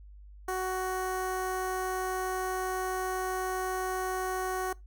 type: tone with notch filter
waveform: 15% pulse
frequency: 372.3 Hz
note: F#4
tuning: 11 cents sharp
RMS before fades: -32 dBFS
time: 0.48-4.73 s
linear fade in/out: 5 ms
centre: 3600 Hz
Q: 1
effects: noise-tail reverb RT60 0.2 s tail -22 dB re dry + added 50 Hz sine -47 dBFS peak until 4.86 s